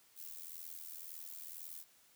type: noise with amplitude modulation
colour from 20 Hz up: violet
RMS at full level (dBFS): -45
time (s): 0.15-1.85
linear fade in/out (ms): 50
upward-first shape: sine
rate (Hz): 81.9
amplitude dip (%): 85
effects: white hiss -67 dBFS RMS until 2.15 s + high-pass 60 Hz 12 dB/octave